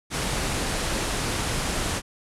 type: low-pass noise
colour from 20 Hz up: pink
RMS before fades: -27 dBFS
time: 0.1-2.02 s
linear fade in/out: 50 ms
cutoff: 11000 Hz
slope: 48 dB/octave
effects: none